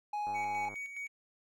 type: tone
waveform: triangle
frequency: 834 Hz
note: G#5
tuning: 7 cents sharp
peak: -31 dBFS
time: 0.13-0.69 s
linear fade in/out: 5 ms
type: click train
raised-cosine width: 1 ms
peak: -35 dBFS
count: 49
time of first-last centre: 0.27-0.741 s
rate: 102 Hz
type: tone with tremolo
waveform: triangle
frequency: 2248 Hz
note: C#7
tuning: 24 cents sharp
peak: -36 dBFS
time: 0.34-1.08 s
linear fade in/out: 20 ms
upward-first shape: square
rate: 4.8 Hz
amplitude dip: 50%
effects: none